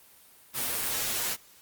white noise with comb filter, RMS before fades -30 dBFS, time 0.53-1.37 s, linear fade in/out 50 ms, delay 8.4 ms, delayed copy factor +0.6, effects white hiss -56 dBFS RMS until 1.61 s + Opus 32 kbps

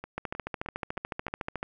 two click trains, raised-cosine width 0.5 ms, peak -17 / -23 dBFS, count 21 / 5, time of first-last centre 0.18-1.629 / 0.04-1.282 s, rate 13.8 / 3.22 Hz, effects none

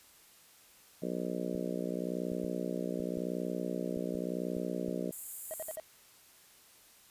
harmonic tone, 60.9 Hz, B1, 24 cents flat, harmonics 3 / 4 / 5 / 6 / 7 / 8 / 9 / 10, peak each -39 / -40 / -41 / -42 / -42 / -43 / -44 / -44 dBFS, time 1.02-5.11 s, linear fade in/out 5 ms
clicks, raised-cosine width 3 ms, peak -33 dBFS, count 9, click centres 1.552 / 2.319 / 2.443 / 3 / 3.175 / 3.969 / 4.15 / 4.567 / 4.885 s
white high-pass noise, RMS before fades -42 dBFS, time 5.12-5.76 s, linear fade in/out 5 ms, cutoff 7000 Hz, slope 96 dB/octave
triangle tone bursts, 633 Hz, D#5, 30 cents sharp, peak -35 dBFS, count 4, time 5.51-5.799 s, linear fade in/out 0 ms, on 28 ms, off 59 ms
effects white hiss -60 dBFS RMS until 7.1 s + resampled to 32000 Hz

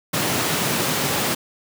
pink high-pass noise, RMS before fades -22 dBFS, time 0.13-1.35 s, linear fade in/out 10 ms, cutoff 120 Hz, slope 24 dB/octave, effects none

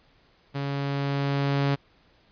sawtooth tone with level ramp, 140.1 Hz, C#3, 19 cents sharp, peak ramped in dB -24 to -17 dBFS, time 0.54-1.76 s, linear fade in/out 20 ms, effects pink hiss -61 dBFS RMS until 2.31 s + resampled to 11025 Hz

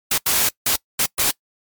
white noise bursts at uneven times, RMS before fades -18 dBFS, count 5, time 0.11-0.18 / 0.26-0.49 / 0.66-0.76 / 0.99-1.06 / 1.18-1.31 s, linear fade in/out 5 ms, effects noise-tail reverb RT60 0.1 s tail -23 dB re dry + MP3 96 kbps

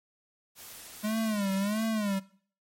white noise, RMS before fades -46 dBFS, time 0.55-1.9 s, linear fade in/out 50 ms
square tone with vibrato, 207.7 Hz, G#3, in tune, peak -28 dBFS, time 1.03-2.2 s, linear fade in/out 20 ms, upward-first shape sine, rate 1.5 Hz, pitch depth 130 cents each way
effects noise-tail reverb RT60 0.5 s tail -19 dB re dry + MP3 64 kbps

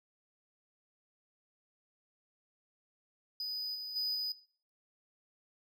triangle tone with level steps, 4978 Hz, D#8, in tune, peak -34 / -38 / -30 / -32 dBFS, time 3.4-4.32 s, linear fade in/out 2 ms, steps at 3.74 / 3.95 / 4.14 s, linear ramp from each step 20 ms, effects noise-tail reverb RT60 0.5 s tail -19 dB re dry

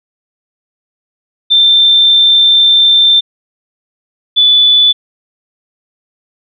sine tone pair in turn, 3568 / 3476 Hz, A7 / A7, +23 / -22 cents, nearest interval unison, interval 45 cents, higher first, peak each -4 dBFS, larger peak neither, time 1.5-3.21 / 4.36-4.93 s, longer first, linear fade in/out 20 ms, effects none

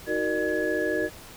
sine tone cluster, 316.4 / 371.2 / 464.2 / 600 / 1687 Hz, D#4 / F#4 / A#4 / D5 / G#6, +29 / +6 / -7 / +37 / +27 cents, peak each -30 dBFS, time 0.06-1.1 s, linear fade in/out 50 ms, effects pink hiss -45 dBFS RMS until 1.36 s

